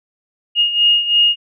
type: beating tone pair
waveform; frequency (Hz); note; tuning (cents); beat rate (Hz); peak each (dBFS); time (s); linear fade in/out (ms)
sine; 2853 / 2856; F7 / F7; +36 / +38; 3; -12 / -17; 0.55-1.36; 50
effects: none